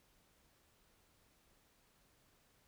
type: silence
effects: pink hiss -72 dBFS RMS until 2.67 s